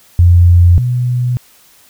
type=tone pair in turn; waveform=sine; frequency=87.3 / 123.62 Hz; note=F2 / B2; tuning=0 / +2 cents; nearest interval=tritone; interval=602 cents; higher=second; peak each=-3 / -11 dBFS; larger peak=first; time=0.19-0.78 / 0.78-1.37 s; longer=neither; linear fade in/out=0 ms; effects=white hiss -46 dBFS RMS until 1.89 s